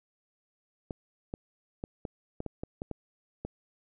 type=clicks; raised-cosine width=2 ms; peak=-22 dBFS; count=10; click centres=0.908 / 1.339 / 1.839 / 2.052 / 2.404 / 2.463 / 2.635 / 2.819 / 2.913 / 3.45 s; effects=none